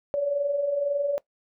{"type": "tone pair together", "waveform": "sine", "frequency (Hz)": [550, 571.9], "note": ["C#5", "D5"], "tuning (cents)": [-14, -46], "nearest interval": "minor second", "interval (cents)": 68, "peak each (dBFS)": [-32, -23], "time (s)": [0.14, 1.18], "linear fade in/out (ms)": 0, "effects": ["noise-tail reverb RT60 0.1 s tail -20 dB re dry"]}